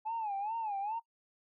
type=tone with vibrato; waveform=sine; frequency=850 Hz; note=G#5; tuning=40 cents sharp; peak=-32 dBFS; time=0.05-1 s; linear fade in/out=20 ms; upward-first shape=sine; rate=2.4 Hz; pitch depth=140 cents each way; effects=noise-tail reverb RT60 0.1 s tail -22 dB re dry + tanh soft clip ceiling -30 dBFS